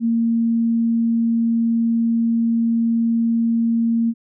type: tone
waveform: sine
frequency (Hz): 230.2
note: A#3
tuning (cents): -22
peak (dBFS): -15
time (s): 0-4.14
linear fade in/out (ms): 50
effects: none